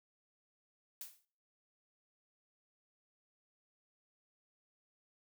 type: noise with exponential decay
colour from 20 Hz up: blue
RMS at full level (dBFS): -43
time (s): 1.01-1.25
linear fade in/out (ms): 1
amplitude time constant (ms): 51
effects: noise-tail reverb RT60 0.5 s tail -23 dB re dry